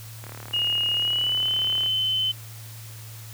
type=click train; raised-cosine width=0.5 ms; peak=-24 dBFS; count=61; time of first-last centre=0.24-1.862 s; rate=37 Hz
type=tone with pitch glide; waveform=sine; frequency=2864 to 3052 Hz; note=F7 to G7; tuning=+43 to -47 cents; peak=-21 dBFS; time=0.53-2.32 s; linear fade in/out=10 ms; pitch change=+110 cents; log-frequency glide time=0.96-1.51 s
effects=added 111 Hz sine -39 dBFS peak until 3.33 s + white hiss -45 dBFS RMS until 3.33 s